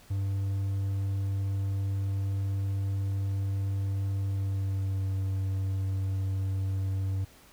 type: tone with pitch glide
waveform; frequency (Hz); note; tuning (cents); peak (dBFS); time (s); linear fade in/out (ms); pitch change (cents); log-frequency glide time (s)
triangle; 98 to 96.15; G2 to G2; 0 to -33; -25; 0.1-7.25; 10; -33; 4.28-5.08
effects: pink hiss -56 dBFS RMS until 7.52 s